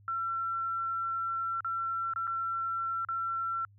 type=tone with dropouts; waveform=sine; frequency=1352 Hz; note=E6; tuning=43 cents sharp; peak=-30 dBFS; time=0.08-3.65 s; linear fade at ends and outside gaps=1 ms; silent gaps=1.606-1.646 / 2.136-2.16 / 2.27-2.276 / 3.049-3.087 s; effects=added 101 Hz sine -56 dBFS peak until 3.78 s